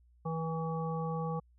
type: harmonic tone with a mistuned harmonic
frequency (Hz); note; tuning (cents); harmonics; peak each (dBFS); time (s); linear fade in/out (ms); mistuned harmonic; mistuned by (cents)
162; E3; -30; 1 / 3 / 5 / 7; -34 / -39 / -41 / -42; 0.25-1.4; 10; 5; +19
effects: added 60 Hz sine -61 dBFS peak until 1.58 s